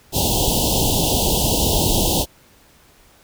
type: band-stop noise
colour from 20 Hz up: pink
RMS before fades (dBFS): -18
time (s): 0.12-2.26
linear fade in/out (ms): 50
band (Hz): 940 to 2800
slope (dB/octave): 96
effects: pink hiss -52 dBFS RMS until 3.23 s